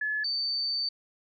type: tone pair in turn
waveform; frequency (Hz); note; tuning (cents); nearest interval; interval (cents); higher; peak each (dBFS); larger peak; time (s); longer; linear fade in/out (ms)
sine; 1714 / 4568; A6 / D8; -46 / -49; octave + perfect fourth; 1697; second; -27; neither; 0.01-0.24 / 0.24-0.89; second; 5
effects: none